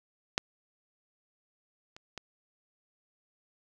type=clicks; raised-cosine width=0.2 ms; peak=-9 / -30 / -22 dBFS; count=3; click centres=0.379 / 1.965 / 2.177 s; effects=none